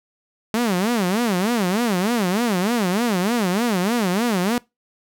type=tone with vibrato; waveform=sawtooth; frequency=207.7 Hz; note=G#3; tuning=in tune; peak=-14 dBFS; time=0.54-4.58 s; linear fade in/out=0 ms; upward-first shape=sine; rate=3.3 Hz; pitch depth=280 cents each way; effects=noise-tail reverb RT60 0.2 s tail -22 dB re dry